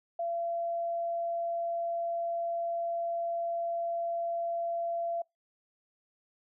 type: tone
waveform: sine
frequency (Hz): 680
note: F5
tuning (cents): -46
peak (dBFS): -30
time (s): 0.19-5.22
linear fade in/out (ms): 5
effects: noise-tail reverb RT60 0.2 s tail -26 dB re dry